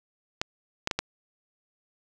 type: clicks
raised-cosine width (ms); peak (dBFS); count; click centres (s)
0.2; -9; 4; 0.415 / 0.874 / 0.912 / 0.99
effects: none